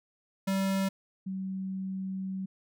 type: tone pair in turn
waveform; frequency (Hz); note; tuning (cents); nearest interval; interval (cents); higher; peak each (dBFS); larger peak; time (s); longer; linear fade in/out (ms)
square / sine; 193.4 / 190.3; G3 / F#3; -23 / +49; unison; 28; first; -27 / -32; first; 0.47-0.89 / 1.26-2.46; second; 10
effects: none